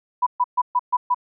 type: tone bursts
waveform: sine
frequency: 987.8 Hz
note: B5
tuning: in tune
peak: -15 dBFS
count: 6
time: 0.22-1.146 s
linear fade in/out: 10 ms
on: 46 ms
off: 130 ms
effects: none